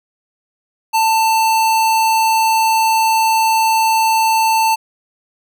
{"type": "tone", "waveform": "square", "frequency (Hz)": 890, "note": "A5", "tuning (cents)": 20, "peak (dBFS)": -12, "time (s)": [0.93, 4.76], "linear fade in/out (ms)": 20, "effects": []}